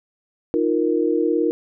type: chord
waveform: sine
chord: Eb suspended second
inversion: none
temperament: just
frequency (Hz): 311.1 / 350 / 466.7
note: Eb4 / F4 / Bb4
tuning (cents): 0 / +4 / +2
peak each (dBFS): -21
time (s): 0.54-1.51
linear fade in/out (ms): 0
effects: none